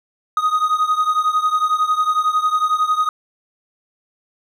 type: beating tone pair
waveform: triangle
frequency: 1244.5 / 1255.5 Hz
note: D#6 / D#6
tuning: 0 / +15 cents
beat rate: 11 Hz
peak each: -15 / -18 dBFS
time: 0.37-3.09 s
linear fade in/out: 2 ms
effects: none